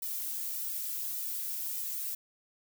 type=noise with flanger; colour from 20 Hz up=violet; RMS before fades=-36 dBFS; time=0.02-2.15 s; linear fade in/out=5 ms; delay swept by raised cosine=1.8 to 2.8 ms; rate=1.7 Hz; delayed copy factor=-0.95; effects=none